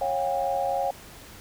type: tone cluster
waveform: sine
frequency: 549 / 717 / 800 Hz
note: C#5 / F5 / G5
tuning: -17 / +45 / +35 cents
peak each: -28 dBFS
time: 0.01-0.91 s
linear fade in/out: 5 ms
effects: pink hiss -46 dBFS RMS until 1.4 s